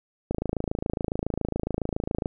click train, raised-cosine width 2 ms, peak -13 dBFS, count 54, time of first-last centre 0.31-2.259 s, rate 27.2 Hz, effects none

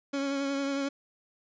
30% pulse tone with vibrato, 277.2 Hz, C#4, in tune, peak -26 dBFS, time 0.13-0.89 s, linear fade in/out 10 ms, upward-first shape triangle, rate 11 Hz, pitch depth 28 cents each way, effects resampled to 16000 Hz + 11-bit

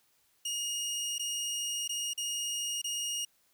20% pulse tone with dropouts, 2859 Hz, F7, 40 cents sharp, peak -27 dBFS, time 0.45-3.25 s, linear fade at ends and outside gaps 5 ms, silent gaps 1.183-1.194 / 1.878-1.892 / 2.135-2.176 / 2.817-2.842 s, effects white hiss -70 dBFS RMS until 3.53 s

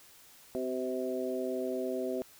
harmonic tone with a mistuned harmonic, 128.9 Hz, C3, 26 cents flat, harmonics 2 / 3 / 4 / 5, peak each -37 / -35 / -38 / -38 dBFS, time 0.55-2.22 s, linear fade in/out 0 ms, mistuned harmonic 3, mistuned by -20 cents, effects white hiss -57 dBFS RMS until 2.39 s

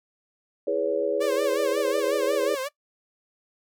sine chord, C# minor seventh, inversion first, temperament equal with one note detuned, 329.6 / 415.3 / 493.9 / 562.4 Hz, E4 / G#4 / B4 / C#5, 0 / 0 / 0 / +25 cents, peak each -32 / -27 / -28 / -26 dBFS, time 0.67-2.55 s, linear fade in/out 5 ms
sawtooth tone with vibrato, 557 Hz, C#5, 8 cents sharp, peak -24 dBFS, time 1.2-2.69 s, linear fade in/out 20 ms, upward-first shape sine, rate 5.5 Hz, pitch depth 130 cents each way
effects noise-tail reverb RT60 0.1 s tail -20 dB re dry

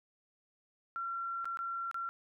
sine tone with dropouts, 1365 Hz, F6, 40 cents flat, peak -35 dBFS, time 0.96-2.09 s, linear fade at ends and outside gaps 0 ms, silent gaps 1.445-1.455 / 1.572-1.59 / 1.913-1.944 s, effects none

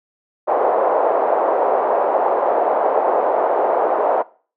white band-pass noise, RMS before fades -17 dBFS, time 0.47-4.23 s, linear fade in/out 20 ms, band 470 to 790 Hz, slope 24 dB/octave, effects noise-tail reverb RT60 0.4 s tail -21 dB re dry

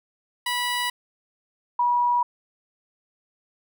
15% pulse / sine tone pair in turn, 979 / 968.3 Hz, B5 / B5, -15 / -34 cents, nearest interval unison, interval 19 cents, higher first, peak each -17 / -18 dBFS, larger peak first, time 0.46-0.9 / 1.79-2.23 s, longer neither, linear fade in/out 5 ms, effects none

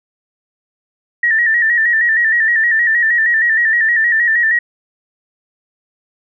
sine tone with vibrato, 1838 Hz, A#6, 25 cents flat, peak -10 dBFS, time 1.23-4.59 s, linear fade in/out 5 ms, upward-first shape square, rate 6.4 Hz, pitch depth 57 cents each way, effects none

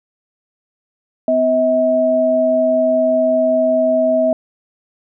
sine tone pair together, 252.9 / 642 Hz, B3 / E5, +41 / -46 cents, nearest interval octave + major third, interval 1613 cents, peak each -19 / -12 dBFS, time 1.28-4.33 s, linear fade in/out 2 ms, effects none

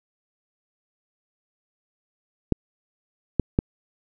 clicks, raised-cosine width 3 ms, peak -5 dBFS, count 3, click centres 2.523 / 3.397 / 3.589 s, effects none

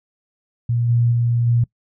sine tone with level steps, 118.7 Hz, A#2, 32 cents sharp, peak -16 / -13 / -15 / -13 dBFS, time 0.69-1.64 s, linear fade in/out 5 ms, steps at 0.88 / 1.11 / 1.46 s, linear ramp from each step 20 ms, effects noise-tail reverb RT60 0.1 s tail -23 dB re dry

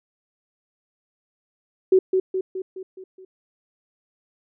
sine tone with echo, 376 Hz, F#4, 28 cents sharp, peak -11 dBFS, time 1.92-1.99 s, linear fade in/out 5 ms, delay 210 ms, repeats 6, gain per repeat -5 dB, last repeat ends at 3.25 s, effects none

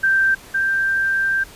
sine tone pair in turn, 1568 / 1576.4 Hz, G6 / G6, 0 / +9 cents, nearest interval unison, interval 9 cents, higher second, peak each -13 / -16 dBFS, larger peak first, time 0.03-0.35 / 0.54-1.44 s, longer second, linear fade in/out 10 ms, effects pink hiss -42 dBFS RMS until 1.55 s + resampled to 32000 Hz

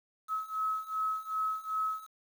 sine beating tone pair, 1285 / 1287.6 Hz, E6 / E6, -45 / -41 cents, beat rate 2.6 Hz, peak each -35 / -33 dBFS, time 0.28-2.07 s, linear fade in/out 50 ms, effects 9-bit

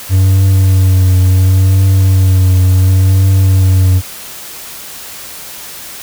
triangle tone with vibrato, 94 Hz, F#2, 28 cents sharp, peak -3 dBFS, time 0.09-4.02 s, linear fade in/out 50 ms, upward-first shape triangle, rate 0.7 Hz, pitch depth 39 cents each way, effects white hiss -28 dBFS RMS until 6.02 s

